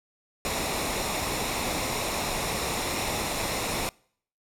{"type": "noise with comb filter", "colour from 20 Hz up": "pink", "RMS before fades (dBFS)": -29, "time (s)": [0.45, 3.89], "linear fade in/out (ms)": 0, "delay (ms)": 0.64, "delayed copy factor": -0.5, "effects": ["noise-tail reverb RT60 0.6 s tail -26 dB re dry", "low-pass 12000 Hz 12 dB/octave"]}